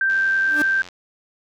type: tone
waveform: sine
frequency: 1568 Hz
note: G6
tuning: in tune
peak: -16 dBFS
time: 0.01-0.82 s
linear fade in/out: 2 ms
type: click train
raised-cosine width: 0.2 ms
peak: -21 dBFS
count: 72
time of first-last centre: 0.1-0.887 s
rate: 90.2 Hz
type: tone with exponential growth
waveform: 40% pulse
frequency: 296.7 Hz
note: D4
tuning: 18 cents sharp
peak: -18 dBFS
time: 0.44-0.62 s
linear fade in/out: 2 ms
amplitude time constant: 39 ms
effects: none